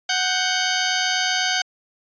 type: tone pair together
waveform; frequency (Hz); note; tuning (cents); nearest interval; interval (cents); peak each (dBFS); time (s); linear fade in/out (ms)
10% pulse; 740 / 1568; F#5 / G6; 0 / 0; octave + minor second; 1300; -13; 0.09-1.62; 5
effects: resampled to 16000 Hz